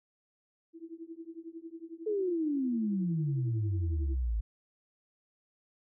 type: tone with tremolo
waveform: sine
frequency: 329.6 Hz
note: E4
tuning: in tune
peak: -38 dBFS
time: 0.73-4.18 s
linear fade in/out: 50 ms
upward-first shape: triangle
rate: 11 Hz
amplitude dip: 100%
type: exponential sweep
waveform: sine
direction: down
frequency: 440.1 to 51.91 Hz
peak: -28 dBFS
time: 2.06-4.41 s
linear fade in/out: 10 ms
effects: none